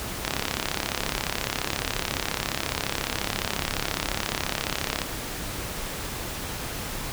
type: click train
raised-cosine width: 0.2 ms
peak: -7 dBFS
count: 165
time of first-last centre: 0.25-5.017 s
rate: 34.4 Hz
effects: pink hiss -33 dBFS RMS until 7.12 s